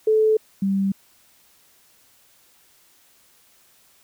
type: tone pair in turn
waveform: sine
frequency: 435.2 / 195.26 Hz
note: A4 / G3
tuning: -19 / -7 cents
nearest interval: octave + major second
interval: 1388 cents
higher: first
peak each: -14 / -18 dBFS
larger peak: first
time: 0.07-0.37 / 0.62-0.92 s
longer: neither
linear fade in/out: 5 ms
effects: white hiss -57 dBFS RMS until 4.03 s